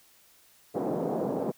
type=band-pass noise; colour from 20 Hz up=white; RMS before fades=-30 dBFS; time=0.74-1.52 s; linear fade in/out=20 ms; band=160 to 640 Hz; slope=24 dB/octave; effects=white hiss -60 dBFS RMS until 1.57 s